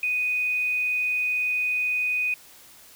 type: tone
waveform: sine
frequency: 2489 Hz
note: D#7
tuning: in tune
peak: -22 dBFS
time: 0.03-2.34 s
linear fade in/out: 2 ms
effects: white hiss -50 dBFS RMS until 2.95 s